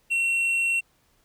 sine tone with tanh clipping, 2724 Hz, F7, 44 cents flat, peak -22 dBFS, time 0.1-0.81 s, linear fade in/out 20 ms, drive 5 dB, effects pink hiss -65 dBFS RMS until 1.24 s

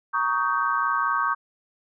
sine chord, Eb dominant seventh, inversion second, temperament just, 933.4 / 1120.1 / 1244.5 / 1555.6 Hz, Bb5 / Db6 / Eb6 / G6, +2 / +18 / 0 / -14 cents, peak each -30 / -24 / -27 / -27 dBFS, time 0.13-1.35 s, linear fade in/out 20 ms, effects none

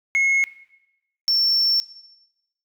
sine tone pair in turn, 2172 / 5423 Hz, C#7 / E8, -36 / +48 cents, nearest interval octave + major third, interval 1584 cents, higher second, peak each -13 dBFS, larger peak neither, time 0.15-0.44 / 1.28-1.8 s, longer second, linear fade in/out 0 ms, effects noise-tail reverb RT60 0.9 s tail -18 dB re dry + tanh soft clip ceiling -15 dBFS

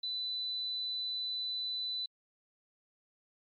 sine tone, 3994 Hz, B7, 19 cents sharp, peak -34 dBFS, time 0.03-2.06 s, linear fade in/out 5 ms, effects AAC 48 kbps

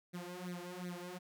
sawtooth tone with flanger, 178.3 Hz, F3, 36 cents sharp, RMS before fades -45 dBFS, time 0.13-1.19 s, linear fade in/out 20 ms, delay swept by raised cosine 0.48 to 3.68 ms, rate 2.7 Hz, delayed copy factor +1, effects none

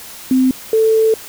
sine tone pair in turn, 259 / 442.3 Hz, C4 / A4, -17 / +9 cents, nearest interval major sixth, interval 926 cents, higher second, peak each -9 dBFS, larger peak neither, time 0.31-0.51 / 0.73-1.14 s, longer second, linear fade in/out 2 ms, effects white hiss -34 dBFS RMS until 1.28 s

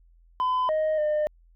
sine tone with pitch steps, 1012 / 623 / 605 Hz, B5 / D#5 / D#5, +42 / +2 / -49 cents, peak -19 dBFS, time 0.4-1.27 s, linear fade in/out 0 ms, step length 290 ms, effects tanh soft clip ceiling -21 dBFS + added 42 Hz sine -54 dBFS peak until 1.55 s

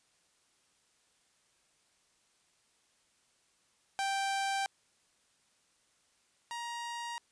sawtooth tone pair in turn, 784 / 942.9 Hz, G5 / A#5, 0 / +20 cents, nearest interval minor third, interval 320 cents, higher second, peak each -27 / -34 dBFS, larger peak first, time 3.99-4.66 / 6.51-7.18 s, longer neither, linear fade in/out 0 ms, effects white hiss -71 dBFS RMS until 7.31 s + resampled to 22050 Hz

